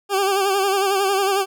20% pulse tone with vibrato, 392 Hz, G4, in tune, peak -12 dBFS, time 0.09-1.46 s, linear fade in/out 50 ms, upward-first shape sine, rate 11 Hz, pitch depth 59 cents each way, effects none

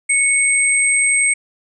sine tone pair together, 2215 / 8363 Hz, C#7 / C9, -2 / -2 cents, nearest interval octave + major seventh, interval 2300 cents, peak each -15 dBFS, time 0.09-1.34 s, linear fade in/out 10 ms, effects none

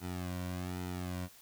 sawtooth tone with flanger, 90.3 Hz, F#2, 42 cents flat, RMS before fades -39 dBFS, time 0-1.29 s, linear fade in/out 50 ms, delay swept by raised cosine 1.8 to 2.38 ms, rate 1.2 Hz, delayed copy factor -1, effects white hiss -58 dBFS RMS until 1.41 s

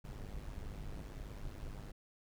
brown noise with amplitude modulation, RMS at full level -42 dBFS, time 0.04-1.92 s, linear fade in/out 10 ms, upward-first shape sine, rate 102 Hz, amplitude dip 70%, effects none

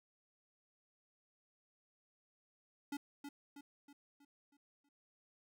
square tone with echo, 284.9 Hz, C#4, 48 cents sharp, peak -40 dBFS, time 2.92-2.97 s, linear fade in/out 5 ms, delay 320 ms, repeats 6, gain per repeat -6 dB, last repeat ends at 4.89 s, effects none

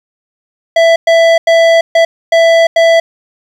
square tone bursts at uneven times, 663 Hz, E5, 10 cents sharp, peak -5 dBFS, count 6, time 0.76-0.96 / 1.07-1.38 / 1.47-1.81 / 1.95-2.05 / 2.32-2.67 / 2.76-3 s, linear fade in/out 5 ms, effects low-pass 4000 Hz 12 dB/octave + 7-bit

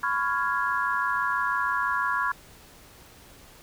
sine chord, C# dominant seventh, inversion third, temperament equal with one note detuned, 1002.7 / 1108.7 / 1396.9 / 1661.2 Hz, B5 / C#6 / E#6 / G#6, +26 / 0 / 0 / 0 cents, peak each -29 dBFS, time 0.03-2.32 s, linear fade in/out 5 ms, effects pink hiss -51 dBFS RMS until 3.62 s

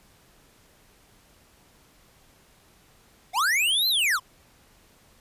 square linear two-way sweep, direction up then down, 668 to 4186 to 948 Hz, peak -21 dBFS, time 3.33-4.2 s, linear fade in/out 50 ms, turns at 3.88 s, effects pink hiss -58 dBFS RMS until 5.2 s + resampled to 32000 Hz

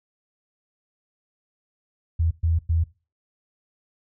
sine tone bursts at uneven times, 82.5 Hz, E2, 2 cents sharp, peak -18 dBFS, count 3, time 2.19-2.31 / 2.43-2.59 / 2.69-2.84 s, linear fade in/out 10 ms, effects noise-tail reverb RT60 0.3 s tail -19 dB re dry

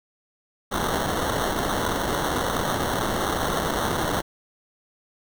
blue noise with sample-and-hold, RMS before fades -25 dBFS, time 0.71-4.22 s, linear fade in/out 20 ms, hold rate 2450 Hz, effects none

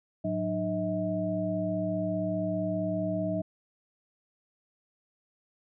sine tone cluster, 108.2 / 183.4 / 301.6 / 639 Hz, A2 / F#3 / D4 / D#5, -29 / -15 / +46 / +46 cents, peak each -37 / -32 / -34 / -31 dBFS, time 0.24-3.42 s, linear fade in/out 10 ms, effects none

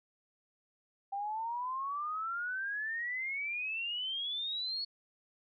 sine exponential sweep, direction up, 784 to 4414 Hz, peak -34 dBFS, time 1.12-4.85 s, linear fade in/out 10 ms, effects none

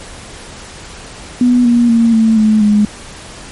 sine tone with pitch steps, 246.2 / 238.2 / 230.5 / 223 / 215.8 / 208.8 Hz, B3 / A#3 / A#3 / A3 / A3 / G#3, -5 / +38 / -19 / +23 / -33 / +10 cents, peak -6 dBFS, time 1.41-2.85 s, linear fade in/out 2 ms, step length 240 ms, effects pink hiss -32 dBFS RMS until 3.51 s + MP3 48 kbps

